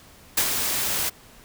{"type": "noise with ADSR envelope", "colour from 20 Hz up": "white", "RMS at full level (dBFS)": -19, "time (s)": [0.37, 1.1], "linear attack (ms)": 8, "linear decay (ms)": 67, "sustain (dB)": -6, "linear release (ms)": 16, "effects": ["pink hiss -50 dBFS RMS until 1.44 s"]}